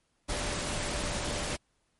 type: tone in noise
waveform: sine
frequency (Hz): 587.3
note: D5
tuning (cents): 0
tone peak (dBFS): -42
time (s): 0.28-1.57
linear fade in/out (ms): 20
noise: pink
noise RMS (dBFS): -33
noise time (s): 0.28-1.57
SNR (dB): -12
effects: pink hiss -74 dBFS RMS until 1.99 s + MP3 48 kbps